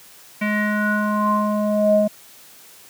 square tone with low-pass filter sweep, 210 Hz, G#3, 19 cents sharp, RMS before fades -19 dBFS, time 0.41-2.08 s, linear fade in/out 10 ms, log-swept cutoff 2200 to 560 Hz, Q 7.4, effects white hiss -46 dBFS RMS until 2.89 s + high-pass 100 Hz 12 dB/octave

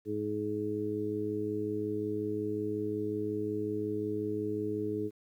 harmonic tone, 105.5 Hz, G#2, 28 cents sharp, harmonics 1 / 2 / 3 / 4, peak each -41 / -41 / -35 / -34 dBFS, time 0.05-5.11 s, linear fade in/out 50 ms, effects 11-bit

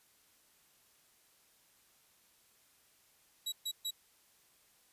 sawtooth tone bursts, 3885 Hz, B7, 29 cents flat, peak -32 dBFS, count 3, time 3.46-3.909 s, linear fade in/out 10 ms, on 63 ms, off 130 ms, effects white hiss -68 dBFS RMS until 4.92 s + resampled to 32000 Hz

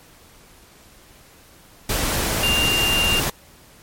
sine tone in noise, 2794 Hz, F7, in tune, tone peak -18 dBFS, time 2.43-3.2 s, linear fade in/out 5 ms, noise pink, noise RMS -22 dBFS, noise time 1.89-3.3 s, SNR +1 dB, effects pink hiss -49 dBFS RMS until 3.82 s + MP3 64 kbps

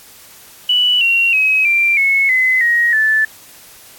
sine tone with pitch steps, 2960 / 2746 / 2547 / 2363 / 2192 / 2033 / 1886.3 / 1749.9 Hz, F#7 / F7 / D#7 / D7 / C#7 / B6 / A#6 / A6, 0 / -30 / +40 / +10 / -20 / +50 / +20 / -10 cents, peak -10 dBFS, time 0.69-3.25 s, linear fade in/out 5 ms, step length 320 ms, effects white hiss -41 dBFS RMS until 3.98 s + AAC 64 kbps

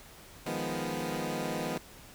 15% pulse chord, F half-diminished seventh, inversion third, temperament equal, 155.56 / 174.61 / 207.7 / 246.9 Hz, Eb3 / F3 / Ab3 / Cb4, 0 / 0 / 0 / 0 cents, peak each -32 / -32 / -33 / -30 dBFS, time 0.46-1.78 s, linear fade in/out 5 ms, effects pink hiss -52 dBFS RMS until 2.14 s

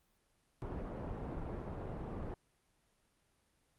pink low-pass noise, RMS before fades -42 dBFS, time 0.62-2.34 s, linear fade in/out 0 ms, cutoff 810 Hz, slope 12 dB/octave, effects pink hiss -75 dBFS RMS until 3.78 s + Opus 32 kbps

